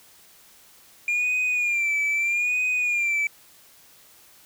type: tone with vibrato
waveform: sine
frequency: 2400 Hz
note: D7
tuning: 37 cents sharp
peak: -18 dBFS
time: 1.08-3.27 s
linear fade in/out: 2 ms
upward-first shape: sine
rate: 0.79 Hz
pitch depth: 70 cents each way
effects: tanh soft clip ceiling -20 dBFS + white hiss -53 dBFS RMS until 4.45 s